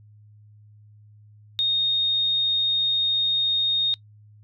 sine tone, 3703 Hz, A#7, 12 cents flat, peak -19 dBFS, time 1.59-3.94 s, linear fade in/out 0 ms, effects noise-tail reverb RT60 0.1 s tail -24 dB re dry + added 105 Hz sine -48 dBFS peak until 4.43 s

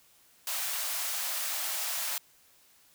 white high-pass noise, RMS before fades -33 dBFS, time 0.47-2.18 s, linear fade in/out 2 ms, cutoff 580 Hz, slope 48 dB/octave, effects white hiss -62 dBFS RMS until 2.94 s

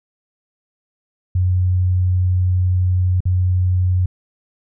sine tone with dropouts, 91.2 Hz, F#2, 24 cents flat, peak -13 dBFS, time 1.35-4.06 s, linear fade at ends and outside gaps 5 ms, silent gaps 3.205-3.254 s, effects none

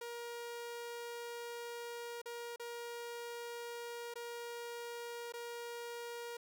sawtooth tone with dropouts, 473.3 Hz, A#4, 26 cents sharp, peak -39 dBFS, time 0.01-6.37 s, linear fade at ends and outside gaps 5 ms, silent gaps 2.217-2.257 / 2.561-2.596 / 4.14-4.156 / 5.323-5.337 s, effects none

